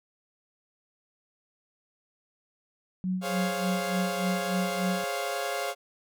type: tone with tremolo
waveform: sine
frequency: 185 Hz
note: F#3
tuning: in tune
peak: -25 dBFS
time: 3.04-5.04 s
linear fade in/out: 0 ms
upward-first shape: sine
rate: 3.4 Hz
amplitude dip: 80%
type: chord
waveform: sawtooth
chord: Db major seventh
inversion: second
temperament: equal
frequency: 415.3 / 523.3 / 554.4 / 698.5 Hz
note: Ab4 / C5 / Db5 / F5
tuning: 0 / 0 / 0 / 0 cents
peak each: -33 / -34 / -30 / -29 dBFS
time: 3.21-5.75 s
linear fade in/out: 50 ms
effects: none